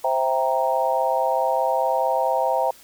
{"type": "chord", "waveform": "sine", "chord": "C dominant seventh", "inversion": "none", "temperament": "equal", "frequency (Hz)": [523.3, 659.3, 784, 932.3], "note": ["C5", "E5", "G5", "Bb5"], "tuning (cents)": [0, 0, 0, 0], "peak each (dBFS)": -24, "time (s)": [0.04, 2.71], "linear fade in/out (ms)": 5, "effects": ["white hiss -49 dBFS RMS until 2.83 s"]}